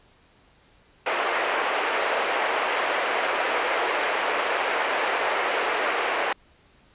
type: band-pass noise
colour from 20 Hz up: pink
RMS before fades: -25 dBFS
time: 1.06-6.33 s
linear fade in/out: 5 ms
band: 450 to 2700 Hz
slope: 24 dB/octave
effects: pink hiss -58 dBFS RMS until 6.94 s + resampled to 8000 Hz